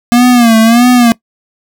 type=tone with vibrato; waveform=square; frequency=235.2 Hz; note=A#3; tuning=16 cents sharp; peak=-4 dBFS; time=0.12-1.12 s; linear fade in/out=0 ms; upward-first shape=sine; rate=1.6 Hz; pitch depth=100 cents each way; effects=noise-tail reverb RT60 0.1 s tail -21 dB re dry